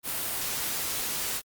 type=noise; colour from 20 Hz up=white; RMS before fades=-31 dBFS; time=0.03-1.42 s; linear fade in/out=50 ms; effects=Opus 32 kbps